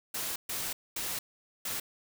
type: noise bursts at uneven times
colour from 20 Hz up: white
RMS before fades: -35 dBFS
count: 4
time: 0.14-0.36 / 0.49-0.73 / 0.96-1.19 / 1.65-1.8 s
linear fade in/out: 5 ms
effects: none